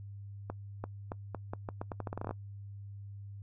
accelerating click train, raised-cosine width 1 ms, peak -23 dBFS, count 17, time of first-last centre 0.5-2.31 s, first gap 340 ms, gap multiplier 0.82, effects noise-tail reverb RT60 0.1 s tail -23 dB re dry + added 100 Hz sine -43 dBFS peak until 3.42 s

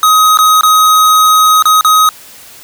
square tone with dropouts, 1261 Hz, D#6, 23 cents sharp, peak -5 dBFS, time 0.03-2.09 s, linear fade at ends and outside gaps 1 ms, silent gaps 0.373-0.388 / 0.61-0.633 / 1.624-1.655 / 1.81-1.847 s, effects white hiss -35 dBFS RMS until 2.63 s

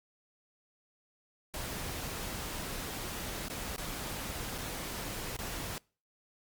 pink noise with dropouts, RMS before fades -39 dBFS, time 1.54-5.78 s, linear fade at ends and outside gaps 0 ms, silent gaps 3.484-3.5 / 3.762-3.781 / 4.58-4.584 / 5.366-5.389 s, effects noise-tail reverb RT60 0.4 s tail -26 dB re dry + Opus 48 kbps

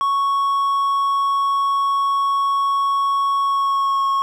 triangle tone with pitch glide, 1108.7 to 1095.3 Hz, C#6 to C#6, 0 to -21 cents, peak -14 dBFS, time 0.01-4.22 s, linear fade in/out 0 ms, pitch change -21 cents, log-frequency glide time 3.41-4.05 s, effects none

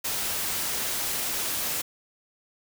white noise, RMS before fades -29 dBFS, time 0.04-1.82 s, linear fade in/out 10 ms, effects none

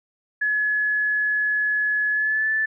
sine tone with pitch glide, 1700 to 1751.8 Hz, G#6 to A6, +40 to -8 cents, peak -19 dBFS, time 0.41-2.66 s, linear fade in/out 10 ms, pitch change +52 cents, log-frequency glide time 2.11-2.5 s, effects none

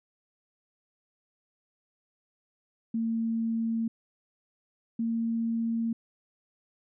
sine tone pair in turn, 227.1 / 228.9 Hz, A#3 / A#3, -45 / -31 cents, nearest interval unison, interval 14 cents, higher second, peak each -26 / -26 dBFS, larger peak neither, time 2.94-3.88 / 4.99-5.93 s, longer neither, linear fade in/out 5 ms, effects none

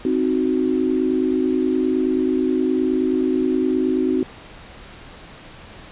sine chord, C diminished, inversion none, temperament equal, 261.6 / 311.1 / 370 Hz, C4 / Eb4 / Gb4, 0 / 0 / 0 cents, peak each -20 / -22 / -21 dBFS, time 0.05-4.23 s, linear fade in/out 2 ms, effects pink hiss -41 dBFS RMS until 5.91 s + resampled to 8000 Hz

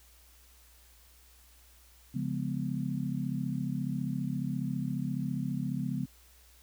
sine chord, C# dominant seventh, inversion none, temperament just, 138.59 / 173.24 / 207.9 / 249.5 Hz, C#3 / E#3 / G#3 / B3, 0 / -14 / +2 / +18 cents, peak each -35 / -36 / -37 / -36 dBFS, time 2.14-6.06 s, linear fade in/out 10 ms, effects added 60 Hz sine -59 dBFS peak until 6.62 s + white hiss -61 dBFS RMS until 6.62 s

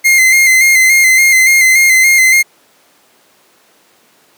45% pulse tone with vibrato, 2093 Hz, C7, in tune, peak -5 dBFS, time 0.04-2.43 s, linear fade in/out 20 ms, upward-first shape square, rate 3.5 Hz, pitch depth 31 cents each way, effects pink hiss -49 dBFS RMS until 4.37 s + high-pass 300 Hz 12 dB/octave

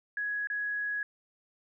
sine tone with dropouts, 1671 Hz, G#6, 10 cents sharp, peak -30 dBFS, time 0.17-1.03 s, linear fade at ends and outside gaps 2 ms, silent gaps 0.472-0.5 s, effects none

